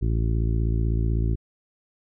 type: harmonic tone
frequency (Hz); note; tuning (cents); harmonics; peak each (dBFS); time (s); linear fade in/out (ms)
56; A1; +31; 1 / 2 / 3 / 4 / 5 / 6 / 7; -22 / -25 / -33 / -36 / -38 / -36 / -40; 0.01-1.36; 20
effects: none